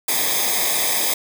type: noise with comb filter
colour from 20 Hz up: white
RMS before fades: -20 dBFS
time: 0.08-1.14 s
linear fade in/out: 5 ms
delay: 0.7 ms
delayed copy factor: -0.9
effects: none